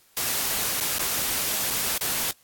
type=noise with dropouts; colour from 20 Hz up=white; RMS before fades=-26 dBFS; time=0.17-2.31 s; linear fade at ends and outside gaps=0 ms; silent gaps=0.802-0.809 / 0.984-0.994 / 1.702-1.706 / 1.977-2.011 s; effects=white hiss -59 dBFS RMS until 2.43 s + AAC 64 kbps